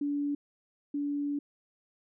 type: tone pair in turn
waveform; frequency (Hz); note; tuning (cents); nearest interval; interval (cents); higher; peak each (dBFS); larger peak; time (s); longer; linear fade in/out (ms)
sine; 287.8 / 287.8; D4 / D4; -35 / -35; unison; 0; neither; -28 / -29; first; 0.01-0.35 / 0.94-1.39; second; 5
effects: none